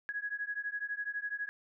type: beating tone pair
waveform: sine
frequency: 1661.2 / 1673.2 Hz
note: G#6 / G#6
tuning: 0 / +12 cents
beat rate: 12 Hz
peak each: -38 / -38 dBFS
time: 0.09-1.49 s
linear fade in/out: 0 ms
effects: none